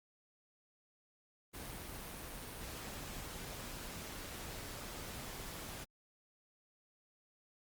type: noise with amplitude modulation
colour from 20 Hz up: pink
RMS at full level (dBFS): -45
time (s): 1.53-5.85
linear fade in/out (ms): 20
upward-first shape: sine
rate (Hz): 182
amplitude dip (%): 30
effects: Opus 32 kbps